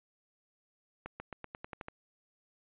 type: accelerating click train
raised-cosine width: 0.5 ms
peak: -26 dBFS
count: 9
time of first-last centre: 1.06-1.884 s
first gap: 140 ms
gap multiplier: 0.91
effects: resampled to 8000 Hz